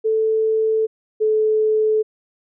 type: tone pair in turn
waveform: sine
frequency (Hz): 440 / 432.9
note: A4 / A4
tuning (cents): 0 / -28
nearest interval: unison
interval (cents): 28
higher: first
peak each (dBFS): -15 / -14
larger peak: second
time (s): 0.04-0.87 / 1.2-2.03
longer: neither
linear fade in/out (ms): 20
effects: none